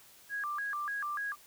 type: tone with vibrato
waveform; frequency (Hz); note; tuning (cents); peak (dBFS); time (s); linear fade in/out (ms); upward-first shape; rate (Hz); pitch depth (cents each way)
sine; 1396.9; F6; 0; -33; 0.29-1.36; 50; square; 3.4; 290
effects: white hiss -58 dBFS RMS until 1.46 s